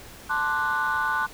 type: chord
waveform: sine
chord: D dominant seventh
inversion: second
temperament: equal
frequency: 880 / 1046.5 / 1174.7 / 1480 Hz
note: A5 / C6 / D6 / F#6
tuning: 0 / 0 / 0 / 0 cents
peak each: -28 / -28 / -29 / -24 dBFS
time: 0.29-1.27 s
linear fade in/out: 20 ms
effects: tanh soft clip ceiling -17 dBFS + pink hiss -45 dBFS RMS until 1.33 s